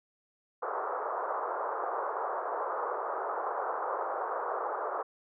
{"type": "band-pass noise", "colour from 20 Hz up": "white", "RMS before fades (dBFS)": -34, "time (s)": [0.62, 5.03], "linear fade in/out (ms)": 10, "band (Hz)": [400, 1300], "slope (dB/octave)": 48, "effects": []}